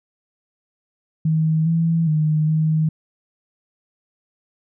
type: tone with pitch steps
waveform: sine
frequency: 158.4 / 165 / 154.2 / 157 Hz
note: D#3 / E3 / D#3 / D#3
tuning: +31 / +2 / -15 / +16 cents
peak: -15 dBFS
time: 1.25-2.89 s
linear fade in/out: 5 ms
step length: 410 ms
effects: none